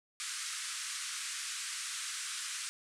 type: band-pass noise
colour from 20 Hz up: white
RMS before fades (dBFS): -40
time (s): 0.2-2.69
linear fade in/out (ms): 0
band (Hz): 1200 to 9600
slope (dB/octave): 48
effects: none